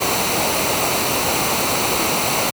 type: noise with comb filter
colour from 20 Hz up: pink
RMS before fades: -19 dBFS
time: 0-2.51 s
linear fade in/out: 20 ms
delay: 0.59 ms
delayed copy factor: -0.5
effects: high-pass 100 Hz 12 dB/octave